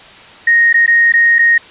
sine tone with dropouts, 1864.7 Hz, A#6, in tune, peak -6 dBFS, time 0.47-1.58 s, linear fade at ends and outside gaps 5 ms, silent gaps 0.729-0.741 / 0.863-0.877 / 1.123-1.137 / 1.385-1.39 s, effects white hiss -37 dBFS RMS until 1.7 s + resampled to 8000 Hz

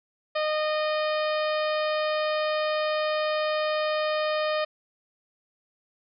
harmonic tone, 614 Hz, D#5, 23 cents flat, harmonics 1 / 2 / 3 / 4 / 5 / 6 / 7 / 8, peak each -25 / -31 / -35 / -37 / -39 / -41 / -42 / -43 dBFS, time 0.35-4.65 s, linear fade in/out 10 ms, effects none

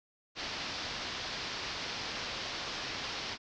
white low-pass noise, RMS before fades -39 dBFS, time 0.35-3.38 s, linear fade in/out 50 ms, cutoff 5400 Hz, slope 48 dB/octave, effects none

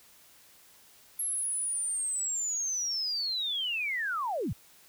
sine linear sweep, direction down, 11300 to 65.41 Hz, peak -29 dBFS, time 1.19-4.53 s, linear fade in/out 5 ms, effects white hiss -58 dBFS RMS until 4.88 s

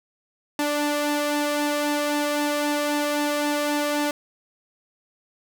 sawtooth tone with flanger, 293.7 Hz, D4, in tune, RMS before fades -24 dBFS, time 0.59-4.11 s, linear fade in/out 2 ms, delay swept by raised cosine 1.1 to 1.64 ms, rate 3.8 Hz, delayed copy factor +0.55, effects none

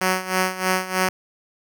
5% pulse tone with tremolo, 186 Hz, F#3, 9 cents sharp, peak -6 dBFS, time 0.01-1.09 s, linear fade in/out 2 ms, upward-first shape sine, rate 3.2 Hz, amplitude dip 80%, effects none

